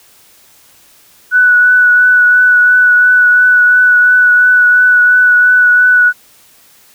sine tone with vibrato, 1480 Hz, F#6, in tune, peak -4 dBFS, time 1.31-6.13 s, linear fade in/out 50 ms, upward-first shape triangle, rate 2.9 Hz, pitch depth 19 cents each way, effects white hiss -45 dBFS RMS until 6.94 s

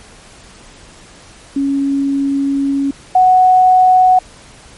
sine tone pair in turn, 277.2 / 740 Hz, C#4 / F#5, 0 / 0 cents, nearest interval octave + perfect fourth, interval 1700 cents, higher second, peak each -12 / -5 dBFS, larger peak second, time 1.56-2.91 / 3.15-4.19 s, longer first, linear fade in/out 5 ms, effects pink hiss -40 dBFS RMS until 4.77 s + MP3 48 kbps

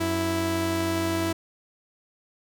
sawtooth tone pair together, 92.49 / 329.6 Hz, F#2 / E4, 0 / 0 cents, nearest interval octave + minor seventh, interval 2200 cents, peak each -26 / -21 dBFS, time 0-1.33 s, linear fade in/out 10 ms, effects none

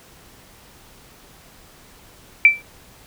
sine tone with exponential decay, 2334 Hz, D7, 11 cents flat, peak -3 dBFS, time 2.45-2.62 s, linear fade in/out 1 ms, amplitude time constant 35 ms, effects pink hiss -48 dBFS RMS until 3.06 s

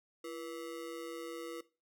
square ring-modulated tone, 410 Hz, G#4, 22 cents flat, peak -39 dBFS, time 0.24-1.61 s, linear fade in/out 5 ms, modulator 72.5 Hz, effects noise-tail reverb RT60 0.3 s tail -18 dB re dry

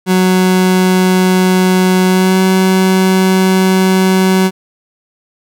30% pulse tone with pitch glide, 185 to 188.02 Hz, F#3 to F#3, 0 to +28 cents, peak -5 dBFS, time 0.06-4.51 s, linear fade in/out 50 ms, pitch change +28 cents, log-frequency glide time 2.07-2.4 s, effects none

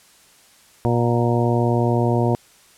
harmonic tone with a mistuned harmonic, 119.5 Hz, A#2, 43 cents sharp, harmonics 1 / 2 / 3 / 4 / 5 / 6 / 7 / 8, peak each -19 / -23 / -23 / -26 / -27 / -27 / -37 / -28 dBFS, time 0.85-2.35 s, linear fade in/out 0 ms, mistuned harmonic 8, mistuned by -50 cents, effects white hiss -52 dBFS RMS until 2.77 s + low-pass 11000 Hz 12 dB/octave

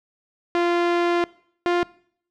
sawtooth tone pair in turn, 346.4 / 350 Hz, F4 / F4, -14 / +4 cents, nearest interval unison, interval 18 cents, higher second, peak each -14 dBFS, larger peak neither, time 0.55-1.24 / 1.66-1.83 s, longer first, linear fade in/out 0 ms, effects noise-tail reverb RT60 0.6 s tail -22 dB re dry + low-pass 3000 Hz 12 dB/octave

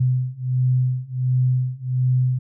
sine beating tone pair, 126.6 / 128 Hz, B2 / C3, +43 / -38 cents, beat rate 1.4 Hz, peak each -21 / -20 dBFS, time 0-2.39 s, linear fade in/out 10 ms, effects none

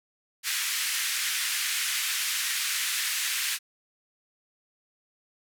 pink band-pass noise, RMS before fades -29 dBFS, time 0.43-3.59 s, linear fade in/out 50 ms, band 1700 to 14000 Hz, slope 24 dB/octave, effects none

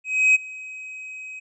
triangle tone with ADSR envelope, 2532 Hz, D#7, 30 cents sharp, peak -10 dBFS, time 0.04-1.4 s, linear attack 310 ms, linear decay 19 ms, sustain -22 dB, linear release 14 ms, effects resampled to 22050 Hz

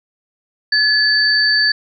sine tone pair together, 1710 / 4561 Hz, A6 / C#8, -50 / +49 cents, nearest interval octave + perfect fourth, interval 1699 cents, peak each -14 dBFS, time 0.72-1.72 s, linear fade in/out 5 ms, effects none

